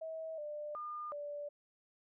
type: tone with pitch steps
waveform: sine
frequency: 643 / 596 / 1211 / 583 Hz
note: E5 / D5 / D#6 / D5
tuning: -43 / +25 / -47 / -13 cents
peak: -40 dBFS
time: 0.01-1.49 s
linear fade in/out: 10 ms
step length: 370 ms
effects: none